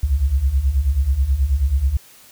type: beating tone pair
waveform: sine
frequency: 62.1 / 71.4 Hz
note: B1 / D2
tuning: +10 / -48 cents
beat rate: 9.3 Hz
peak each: -20 / -16 dBFS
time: 0.03-1.97 s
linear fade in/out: 5 ms
effects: white hiss -47 dBFS RMS until 2.31 s